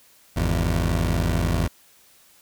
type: tone pair together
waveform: 20% pulse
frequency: 52.38 / 84.5 Hz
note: G#1 / E2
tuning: +16 / +43 cents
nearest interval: minor sixth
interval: 827 cents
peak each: -18 dBFS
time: 0.36-1.68 s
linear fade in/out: 10 ms
effects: white hiss -55 dBFS RMS until 2.41 s